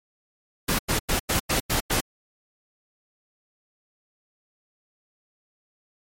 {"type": "noise bursts", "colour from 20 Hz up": "pink", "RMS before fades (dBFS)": -23, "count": 7, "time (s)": [0.68, 2.008], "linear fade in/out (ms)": 10, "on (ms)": 110, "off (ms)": 93, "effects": ["MP3 64 kbps"]}